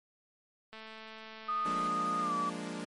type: click train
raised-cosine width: 0.3 ms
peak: -32 dBFS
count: 253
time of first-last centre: 0.73-1.875 s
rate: 220 Hz
type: tone with pitch glide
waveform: sine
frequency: 1236 to 1153.2 Hz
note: D#6 to D6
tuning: -12 to -32 cents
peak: -30 dBFS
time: 1.48-2.5 s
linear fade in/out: 10 ms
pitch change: -120 cents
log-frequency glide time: 2.2-2.34 s
type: chord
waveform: sawtooth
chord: Bb dominant seventh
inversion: second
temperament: equal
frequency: 174.61 / 207.7 / 233.1 / 293.7 Hz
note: F3 / Ab3 / Bb3 / D4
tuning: 0 / 0 / 0 / 0 cents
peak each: -39 dBFS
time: 1.65-2.85 s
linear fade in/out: 10 ms
effects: MP3 48 kbps